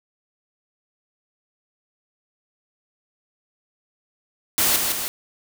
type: noise with echo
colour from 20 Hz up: white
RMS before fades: -19 dBFS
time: 4.58-4.76 s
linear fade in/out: 0 ms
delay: 160 ms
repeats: 2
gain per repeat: -4 dB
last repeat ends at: 5.08 s
effects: none